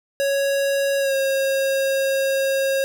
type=tone with pitch glide; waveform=square; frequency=554.4 to 541.4 Hz; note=C#5 to C#5; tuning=0 to -41 cents; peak=-19 dBFS; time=0.2-2.84 s; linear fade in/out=0 ms; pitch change=-41 cents; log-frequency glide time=0.99-1.14 s; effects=none